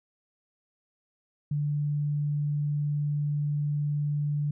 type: tone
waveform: sine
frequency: 146.83 Hz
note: D3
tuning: in tune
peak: -25 dBFS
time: 1.51-4.51 s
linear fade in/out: 5 ms
effects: none